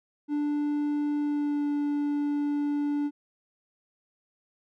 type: tone with pitch glide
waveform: triangle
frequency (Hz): 293.7 to 290.7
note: D4 to D4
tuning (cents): 0 to -18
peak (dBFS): -23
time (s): 0.28-3.11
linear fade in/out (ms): 50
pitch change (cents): -18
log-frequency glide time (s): 1.19-1.67
effects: none